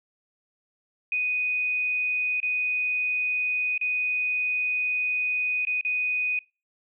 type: tone with dropouts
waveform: sine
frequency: 2489 Hz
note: D#7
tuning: in tune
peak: -23 dBFS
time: 1.12-6.39 s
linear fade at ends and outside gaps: 2 ms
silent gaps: 2.402-2.429 / 3.778-3.812 / 5.651-5.67 / 5.811-5.849 s
effects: noise-tail reverb RT60 0.3 s tail -24 dB re dry